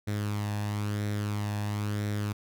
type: tone with flanger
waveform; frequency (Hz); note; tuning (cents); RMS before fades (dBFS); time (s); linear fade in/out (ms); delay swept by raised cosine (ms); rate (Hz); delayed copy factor
sawtooth; 103.83; G#2; 0; -31; 0.07-2.33; 10; 0.52 to 1.16; 1; +0.5
effects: none